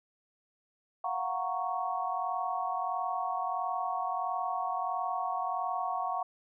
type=chord; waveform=sine; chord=Gb major seventh; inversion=third; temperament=equal; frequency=698.5 / 740 / 932.3 / 1108.7 Hz; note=F5 / Gb5 / Bb5 / Db6; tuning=0 / 0 / 0 / 0 cents; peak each=-37 / -34 / -38 / -35 dBFS; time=1.04-6.23 s; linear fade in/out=5 ms; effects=none